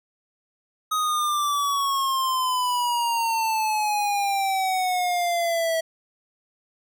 square exponential sweep, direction down, 1260 to 648 Hz, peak -22 dBFS, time 0.91-5.81 s, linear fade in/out 10 ms, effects none

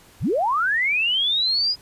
sine linear sweep, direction up, 40.2 to 5010 Hz, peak -18 dBFS, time 0.2-1.76 s, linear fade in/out 50 ms, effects pink hiss -51 dBFS RMS until 1.81 s + resampled to 32000 Hz

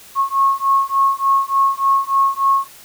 sine beating tone pair, 1091 / 1094.4 Hz, C#6 / C#6, -28 / -23 cents, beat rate 3.4 Hz, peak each -16 dBFS, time 0.15-2.68 s, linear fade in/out 50 ms, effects white hiss -42 dBFS RMS until 2.84 s

